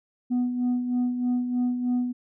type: tone with tremolo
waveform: sine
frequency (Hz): 246.9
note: B3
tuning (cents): 0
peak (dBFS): -18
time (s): 0.3-2.13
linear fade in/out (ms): 20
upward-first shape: sine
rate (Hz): 3.2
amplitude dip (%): 60
effects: tanh soft clip ceiling -20 dBFS